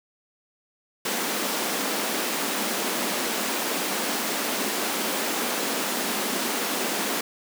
pink high-pass noise, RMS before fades -27 dBFS, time 1.05-7.21 s, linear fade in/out 5 ms, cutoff 200 Hz, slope 48 dB/octave, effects none

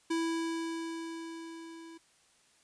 square tone with level ramp, 329.6 Hz, E4, in tune, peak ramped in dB -29 to -48 dBFS, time 0.1-1.98 s, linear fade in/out 10 ms, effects white hiss -66 dBFS RMS until 2.63 s + resampled to 22050 Hz

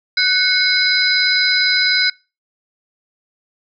sine tone cluster, 1501 / 2181 / 4042 / 4962 Hz, F#6 / C#7 / B7 / D#8, +24 / -29 / +39 / -6 cents, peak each -18 dBFS, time 0.17-2.1 s, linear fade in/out 5 ms, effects noise-tail reverb RT60 0.3 s tail -26 dB re dry

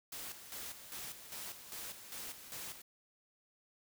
white noise with tremolo, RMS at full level -45 dBFS, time 0.12-2.82 s, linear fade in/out 5 ms, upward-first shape square, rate 2.5 Hz, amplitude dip 60%, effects none

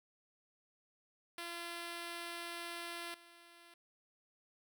5% pulse tone with level steps, 342 Hz, F4, 36 cents flat, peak -31 / -47 dBFS, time 1.38-3.74 s, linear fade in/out 2 ms, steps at 3.14 s, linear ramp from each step 2 ms, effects none

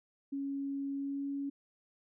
sine tone with pitch glide, 277.2 to 279.6 Hz, C#4 to C#4, 0 to +15 cents, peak -34 dBFS, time 0.32-1.5 s, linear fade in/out 10 ms, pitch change +15 cents, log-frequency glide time 0.94-1.27 s, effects none

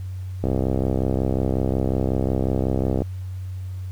click train, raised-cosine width 2 ms, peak -9 dBFS, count 170, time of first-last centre 0.44-3.02 s, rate 65.5 Hz, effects added 93 Hz sine -28 dBFS peak until 3.91 s + pink hiss -54 dBFS RMS until 3.91 s

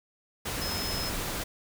sine tone in noise, 5160 Hz, E8, 38 cents flat, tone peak -34 dBFS, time 0.61-1.1 s, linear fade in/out 10 ms, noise pink, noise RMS -33 dBFS, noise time 0.45-1.44 s, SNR -4 dB, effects none

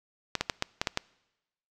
clicks, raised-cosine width 0.2 ms, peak -9 dBFS, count 7, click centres 0.353 / 0.41 / 0.498 / 0.624 / 0.815 / 0.872 / 0.974 s, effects noise-tail reverb RT60 1.0 s tail -24 dB re dry

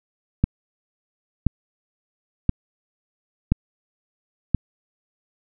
click train, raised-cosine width 5 ms, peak -4 dBFS, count 5, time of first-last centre 0.44-4.547 s, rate 0.974 Hz, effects none

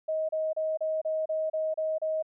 sine tone bursts, 630 Hz, D#5, 21 cents sharp, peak -26 dBFS, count 9, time 0.08-2.226 s, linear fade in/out 10 ms, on 210 ms, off 32 ms, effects none

